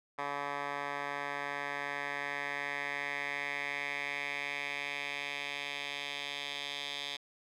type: tone with band-pass filter sweep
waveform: 10% pulse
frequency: 142.7 Hz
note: D3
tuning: 49 cents flat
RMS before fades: -38 dBFS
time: 0.18-7.17 s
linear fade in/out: 10 ms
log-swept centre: 1300 to 3400 Hz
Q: 2.8
effects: none